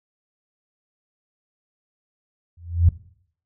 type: tone with exponential growth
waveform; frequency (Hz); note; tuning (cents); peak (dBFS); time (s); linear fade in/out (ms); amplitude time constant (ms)
sine; 85.4; F2; -38; -8; 2.57-2.89; 5; 69
effects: noise-tail reverb RT60 0.6 s tail -18 dB re dry

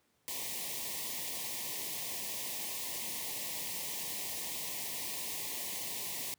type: band-stop noise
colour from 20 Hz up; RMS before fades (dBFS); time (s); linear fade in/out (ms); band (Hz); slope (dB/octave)
white; -39; 0.28-6.34; 0; 1100 to 1800; 96
effects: pink hiss -74 dBFS RMS until 6.38 s + high-pass 100 Hz 12 dB/octave

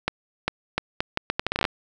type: accelerating click train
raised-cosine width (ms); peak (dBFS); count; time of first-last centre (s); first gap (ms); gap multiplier
0.3; -6; 15; 0.08-1.651; 400; 0.75
effects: none

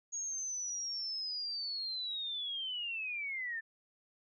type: linear sweep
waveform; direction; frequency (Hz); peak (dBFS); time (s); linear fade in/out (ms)
sine; down; 6645 to 1760; -36; 0.12-3.61; 20
effects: none

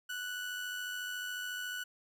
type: tone with amplitude modulation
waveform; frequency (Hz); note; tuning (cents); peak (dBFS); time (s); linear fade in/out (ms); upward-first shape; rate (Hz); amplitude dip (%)
30% pulse; 1480; F#6; 0; -33; 0.09-1.84; 10; sine; 94; 35
effects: none

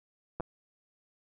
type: clicks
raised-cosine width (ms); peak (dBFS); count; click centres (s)
1; -21; 2; 0.4 / 0.406
effects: none

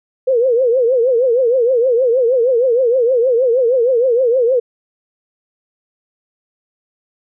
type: tone with vibrato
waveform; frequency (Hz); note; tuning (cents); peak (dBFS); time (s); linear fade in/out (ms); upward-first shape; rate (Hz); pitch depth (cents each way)
sine; 492.4; B4; -5; -10; 0.27-4.6; 10; triangle; 6.4; 170
effects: none

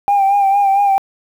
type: tone with vibrato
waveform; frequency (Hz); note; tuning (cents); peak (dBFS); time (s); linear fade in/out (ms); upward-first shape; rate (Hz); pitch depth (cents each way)
sine; 795; G5; +24; -8; 0.08-0.98; 0; sine; 4.4; 41
effects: tanh soft clip ceiling -7 dBFS + 7-bit

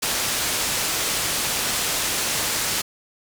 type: low-pass noise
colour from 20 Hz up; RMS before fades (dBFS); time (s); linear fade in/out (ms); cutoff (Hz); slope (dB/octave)
white; -24; 0.02-2.82; 10; 9400; 12
effects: none

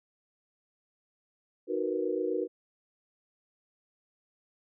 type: chord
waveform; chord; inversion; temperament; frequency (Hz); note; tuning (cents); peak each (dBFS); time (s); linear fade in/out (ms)
sine; B major seventh; first; equal; 311.1 / 370 / 466.2 / 493.9; D#4 / F#4 / A#4 / B4; 0 / 0 / 0 / 0; -35 / -32 / -33 / -35; 1.67-2.48; 50
effects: none

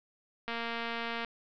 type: click train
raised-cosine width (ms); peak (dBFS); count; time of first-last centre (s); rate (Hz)
0.3; -20; 179; 0.48-1.247; 232
effects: low-pass 4000 Hz 12 dB/octave

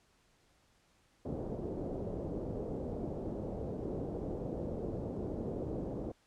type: low-pass noise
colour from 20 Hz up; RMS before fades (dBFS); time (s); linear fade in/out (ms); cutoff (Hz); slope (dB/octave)
white; -39; 1.25-6.12; 5; 510; 24
effects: pink hiss -70 dBFS RMS until 6.26 s + low-pass 9000 Hz 12 dB/octave

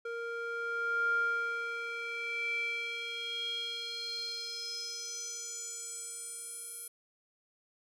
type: tone with band-pass filter sweep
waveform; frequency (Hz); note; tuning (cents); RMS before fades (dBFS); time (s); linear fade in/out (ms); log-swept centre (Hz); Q
square; 466.2; A#4; 0; -37; 0.05-6.88; 5; 950 to 11000; 6.4
effects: none

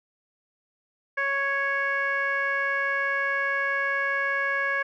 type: tone with low-pass filter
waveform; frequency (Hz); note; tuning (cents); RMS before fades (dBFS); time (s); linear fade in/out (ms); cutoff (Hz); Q
15% pulse; 554.4; C#5; 0; -26; 1.17-4.83; 10; 1900; 6.2
effects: none

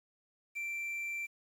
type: tone with quantisation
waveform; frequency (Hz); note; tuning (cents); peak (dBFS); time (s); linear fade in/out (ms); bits
triangle; 2349; D7; 0; -34; 0.55-1.27; 20; 10
effects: none

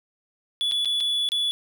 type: tone with dropouts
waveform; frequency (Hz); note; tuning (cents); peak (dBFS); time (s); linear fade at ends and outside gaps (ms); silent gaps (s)
triangle; 3427; A7; -46; -20; 0.61-1.51; 0; 0.713-0.72 / 0.848-0.856 / 1.003-1.007 / 1.289-1.319
effects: none

